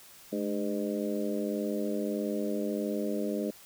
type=harmonic tone with a mistuned harmonic; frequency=101.6 Hz; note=G#2; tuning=38 cents flat; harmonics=2 / 3 / 4 / 5 / 6; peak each=-33 / -35 / -36 / -37 / -38 dBFS; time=0.32-3.51 s; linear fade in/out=10 ms; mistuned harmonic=2; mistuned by=+72 cents; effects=white hiss -53 dBFS RMS until 3.65 s